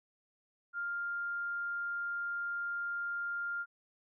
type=tone; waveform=sine; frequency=1400 Hz; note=F6; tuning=4 cents sharp; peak=-34 dBFS; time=0.73-3.66 s; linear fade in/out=50 ms; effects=none